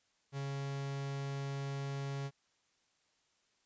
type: tone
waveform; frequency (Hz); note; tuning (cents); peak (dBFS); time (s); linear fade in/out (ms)
45% pulse; 138.59; C#3; 0; -37; 0.32-2.31; 50
effects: white hiss -75 dBFS RMS until 3.65 s + resampled to 16000 Hz